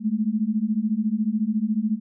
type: beating tone pair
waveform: sine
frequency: 207.7 / 221.7 Hz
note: G#3 / A3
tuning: 0 / +13 cents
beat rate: 14 Hz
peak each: -24 / -23 dBFS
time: 0-2 s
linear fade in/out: 50 ms
effects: none